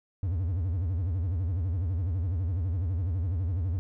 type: tone with vibrato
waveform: triangle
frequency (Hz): 88.3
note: F2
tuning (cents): +20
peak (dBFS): -24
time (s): 0.23-3.79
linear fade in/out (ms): 0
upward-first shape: sine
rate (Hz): 12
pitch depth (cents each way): 210
effects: none